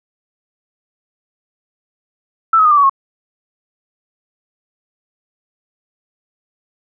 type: tone with pitch steps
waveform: sine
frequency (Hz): 1325 / 1274 / 1224.9 / 1177.7 / 1132.4 / 1088.7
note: E6 / D#6 / D#6 / D6 / C#6 / C#6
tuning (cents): +9 / +41 / -27 / +4 / +37 / -32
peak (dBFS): -7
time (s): 2.53-2.896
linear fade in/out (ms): 5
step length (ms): 61
effects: none